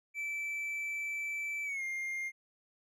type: tone with pitch glide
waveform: triangle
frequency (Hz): 2321 to 2116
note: D7 to C7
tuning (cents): -21 to +19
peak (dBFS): -33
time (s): 0.14-2.32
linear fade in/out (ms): 50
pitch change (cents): -160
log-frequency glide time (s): 1.64-1.83
effects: none